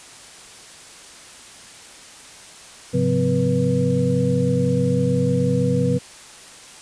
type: tone cluster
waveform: sine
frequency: 103.9 / 133.7 / 179.8 / 254.2 / 486.8 Hz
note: G#2 / C3 / F#3 / C4 / B4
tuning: +1 / +38 / -49 / -50 / -25 cents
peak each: -27 / -21 / -22 / -24 / -22 dBFS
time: 2.93-5.99 s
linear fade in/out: 20 ms
effects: white hiss -42 dBFS RMS until 6.81 s + resampled to 22050 Hz